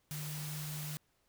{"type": "tone in noise", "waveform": "sine", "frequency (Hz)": 150.9, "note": "D3", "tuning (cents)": 47, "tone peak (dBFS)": -40, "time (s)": [0.11, 0.97], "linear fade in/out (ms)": 0, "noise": "white", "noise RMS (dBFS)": -45, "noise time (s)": [0.11, 0.97], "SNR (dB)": 2, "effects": ["pink hiss -75 dBFS RMS until 1.28 s"]}